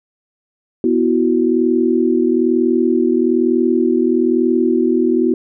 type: chord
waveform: sine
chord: B suspended fourth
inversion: none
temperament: just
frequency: 246.9 / 329.3 / 370.4 Hz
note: B3 / E4 / F#4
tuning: 0 / -2 / +2 cents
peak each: -16 dBFS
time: 0.84-5.34 s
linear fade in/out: 2 ms
effects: none